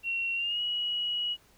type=tone with pitch glide; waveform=sine; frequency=2734 to 2913 Hz; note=F7 to F#7; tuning=-37 to -28 cents; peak=-28 dBFS; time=0.03-1.37 s; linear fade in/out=50 ms; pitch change=+109 cents; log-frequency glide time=0.35-0.61 s; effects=pink hiss -62 dBFS RMS until 1.57 s